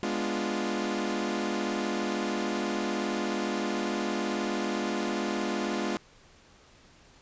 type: chord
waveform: sawtooth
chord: G# diminished seventh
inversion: none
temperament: equal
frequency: 207.7 / 246.9 / 293.7 / 349.2 Hz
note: G#3 / B3 / D4 / F4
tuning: 0 / 0 / 0 / 0 cents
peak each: -29 / -31 / -32 / -29 dBFS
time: 0.03-5.97 s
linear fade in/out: 0 ms
effects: pink hiss -57 dBFS RMS until 7.21 s + resampled to 16000 Hz